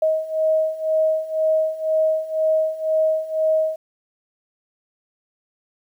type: beating tone pair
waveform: sine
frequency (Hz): 630 / 632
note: D#5 / D#5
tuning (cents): +21 / +27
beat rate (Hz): 2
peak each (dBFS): -22 / -19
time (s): 0.02-3.76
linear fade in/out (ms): 5
effects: 9-bit